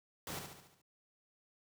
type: noise with echo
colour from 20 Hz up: pink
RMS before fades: -42 dBFS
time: 0.27-0.39 s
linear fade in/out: 2 ms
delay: 71 ms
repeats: 6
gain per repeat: -5 dB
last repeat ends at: 0.816 s
effects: high-pass 100 Hz 12 dB/octave